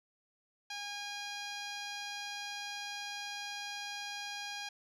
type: tone with low-pass filter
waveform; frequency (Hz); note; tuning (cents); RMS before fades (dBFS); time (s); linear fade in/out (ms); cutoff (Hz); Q
10% pulse; 816; G#5; -31; -42; 0.7-4.69; 5; 6900; 1.3
effects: none